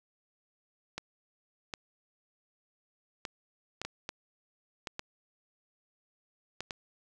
clicks, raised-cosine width 0.2 ms, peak -19 dBFS, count 10, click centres 0.98 / 1.738 / 3.252 / 3.816 / 3.85 / 4.091 / 4.872 / 4.994 / 6.606 / 6.708 s, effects none

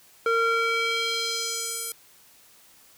square tone with band-pass filter sweep, 458.7 Hz, A#4, 28 cents flat, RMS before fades -26 dBFS, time 0.26-1.92 s, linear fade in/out 2 ms, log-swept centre 1100 to 11000 Hz, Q 1.6, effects white hiss -55 dBFS RMS until 2.97 s

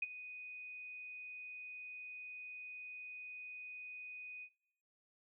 sine tone with ADSR envelope, 2489 Hz, D#7, in tune, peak -32 dBFS, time 0.02-4.5 s, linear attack 6 ms, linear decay 25 ms, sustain -14 dB, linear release 71 ms, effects noise-tail reverb RT60 0.8 s tail -21 dB re dry

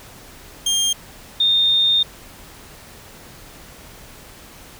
25% pulse / sine tone pair in turn, 3200 / 3649 Hz, G7 / A#7, +35 / -38 cents, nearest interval major second, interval 227 cents, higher second, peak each -13 dBFS, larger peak neither, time 0.66-0.93 / 1.4-2.03 s, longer second, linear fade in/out 5 ms, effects pink hiss -42 dBFS RMS until 4.79 s

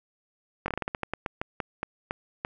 slowing click train, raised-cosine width 0.5 ms, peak -14 dBFS, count 16, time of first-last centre 0.66-2.449 s, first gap 21 ms, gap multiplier 1.22, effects none

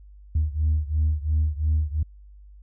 sine beating tone pair, 75.9 / 78.8 Hz, D#2 / D#2, -42 / +23 cents, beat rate 2.9 Hz, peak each -21 / -23 dBFS, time 0.35-2.03 s, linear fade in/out 5 ms, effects tanh soft clip ceiling -15 dBFS + added 50 Hz sine -44 dBFS peak until 2.62 s

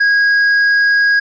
sine tone with tanh clipping, 1645 Hz, G#6, 17 cents flat, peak -10 dBFS, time 0-1.2 s, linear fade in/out 10 ms, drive 6 dB, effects resampled to 16000 Hz

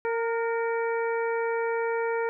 harmonic tone with a mistuned harmonic, 459.7 Hz, A#4, 24 cents flat, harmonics 1 / 2 / 3 / 4 / 5, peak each -26 / -32 / -36 / -38 / -40 dBFS, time 0.05-2.29 s, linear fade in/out 0 ms, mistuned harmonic 3, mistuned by +40 cents, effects none

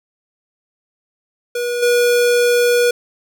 square tone with level steps, 483.3 Hz, B4, 38 cents flat, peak -19 / -12 dBFS, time 1.55-2.91 s, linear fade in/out 5 ms, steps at 1.82 s, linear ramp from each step 10 ms, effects none

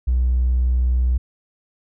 triangle tone with tanh clipping, 62.1 Hz, B1, 10 cents sharp, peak -14 dBFS, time 0.07-1.18 s, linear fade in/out 10 ms, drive 1 dB, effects none

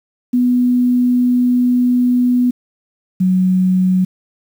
sine tone pair in turn, 247.1 / 185.12 Hz, B3 / F#3, +1 / +1 cents, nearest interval perfect fourth, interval 500 cents, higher first, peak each -10 dBFS, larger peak neither, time 0.33-2.51 / 3.2-4.05 s, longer first, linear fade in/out 10 ms, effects 7-bit

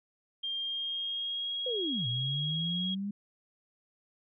sine tone with pitch glide, 3200 to 3294 Hz, G7 to G#7, +35 to -15 cents, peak -32 dBFS, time 0.43-2.95 s, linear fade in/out 10 ms, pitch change +50 cents, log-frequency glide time 0.56-1.54 s
sine linear two-way sweep, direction down then up, 522 to 117.2 to 205.9 Hz, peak -32 dBFS, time 1.66-3.11 s, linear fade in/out 5 ms, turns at 2.07 s
effects none

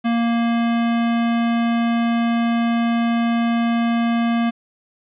square tone, 233.1 Hz, A#3, in tune, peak -17 dBFS, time 0.04-4.51 s, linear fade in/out 20 ms, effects resampled to 8000 Hz + 9-bit

